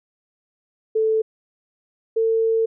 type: tone pair in turn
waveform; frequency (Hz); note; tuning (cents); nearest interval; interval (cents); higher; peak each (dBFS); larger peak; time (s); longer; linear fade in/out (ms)
sine; 440 / 450; A4 / A4; 0 / +39; unison; 39; second; -16; neither; 0.95-1.22 / 2.16-2.66; second; 10
effects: none